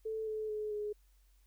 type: tone with pitch steps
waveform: sine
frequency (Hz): 440 / 432.7 / 425.5 / 418.4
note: A4 / A4 / G#4 / G#4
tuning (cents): 0 / -29 / +42 / +13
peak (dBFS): -35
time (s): 0.05-0.93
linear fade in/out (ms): 10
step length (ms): 220
effects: added 47 Hz sine -63 dBFS peak until 1.46 s + white hiss -75 dBFS RMS until 1.46 s